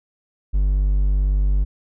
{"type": "tone", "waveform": "triangle", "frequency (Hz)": 49, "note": "G1", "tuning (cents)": 0, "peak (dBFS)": -13, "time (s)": [0.53, 1.65], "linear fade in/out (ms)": 20, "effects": []}